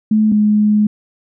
sine tone pair in turn, 215.4 / 210.6 Hz, A3 / G#3, -37 / +24 cents, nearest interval unison, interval 39 cents, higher first, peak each -9 dBFS, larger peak neither, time 0.11-0.32 / 0.32-0.87 s, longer second, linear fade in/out 5 ms, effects none

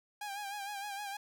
sawtooth tone with vibrato, 810 Hz, G#5, 43 cents flat, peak -35 dBFS, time 0.21-1.17 s, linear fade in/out 5 ms, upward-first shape sine, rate 6.5 Hz, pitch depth 56 cents each way, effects none

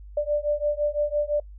sine beating tone pair, 587.3 / 593.2 Hz, D5 / D5, 0 / +17 cents, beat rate 5.9 Hz, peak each -25 dBFS, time 0.17-1.4 s, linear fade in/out 5 ms, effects noise-tail reverb RT60 0.1 s tail -24 dB re dry + added 50 Hz sine -40 dBFS peak until 1.58 s

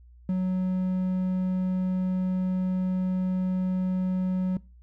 triangle tone, 185 Hz, F#3, in tune, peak -21 dBFS, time 0.29-4.57 s, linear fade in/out 2 ms, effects noise-tail reverb RT60 0.3 s tail -22 dB re dry + added 60 Hz sine -49 dBFS peak until 4.82 s

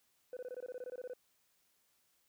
sine tone bursts, 501 Hz, B4, 25 cents sharp, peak -38 dBFS, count 14, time 0.33-1.135 s, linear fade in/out 2 ms, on 38 ms, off 21 ms, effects tanh soft clip ceiling -40 dBFS + white hiss -75 dBFS RMS until 2.28 s

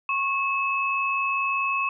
sine tone pair together, 1094.6 / 2590 Hz, C#6 / E7, -22 / -31 cents, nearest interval octave + minor third, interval 1491 cents, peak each -25 dBFS, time 0.09-1.89 s, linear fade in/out 2 ms, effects none

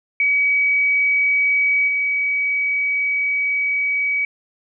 sine tone with level steps, 2271 Hz, C#7, 41 cents sharp, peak -14 / -17 dBFS, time 0.2-4.25 s, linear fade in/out 2 ms, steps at 1.87 s, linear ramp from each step 20 ms, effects none

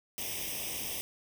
white noise with comb filter, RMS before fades -37 dBFS, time 0.18-1.01 s, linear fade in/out 0 ms, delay 0.35 ms, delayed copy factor +0.9, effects none

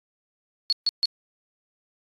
sine tone bursts, 4372 Hz, C#8, 25 cents flat, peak -18 dBFS, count 3, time 0.7-1.055 s, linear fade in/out 0 ms, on 25 ms, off 140 ms, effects AAC 32 kbps

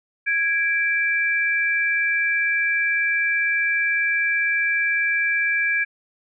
sine tone pair together, 1653 / 2338 Hz, G#6 / D7, -9 / -8 cents, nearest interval tritone, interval 601 cents, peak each -21 dBFS, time 0.26-5.85 s, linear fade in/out 20 ms, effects none

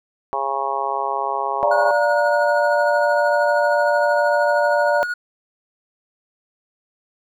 harmonic tone, 137.1 Hz, C#3, 19 cents flat, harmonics 3 / 4 / 5 / 6 / 7 / 8, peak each -30 / -30 / -28 / -25 / -26 / -26 dBFS, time 0.33-1.91 s, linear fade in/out 0 ms
sine chord, Bb major, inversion first, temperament equal, 587.3 / 698.5 / 932.3 Hz, D5 / F5 / Bb5, 0 / 0 / 0 cents, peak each -17 / -22 / -22 dBFS, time 1.63-5.03 s, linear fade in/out 0 ms
triangle tone with tremolo, 1449 Hz, F#6, 37 cents flat, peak -18 dBFS, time 1.71-5.14 s, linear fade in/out 5 ms, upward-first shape triangle, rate 13 Hz, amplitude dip 50%
effects none

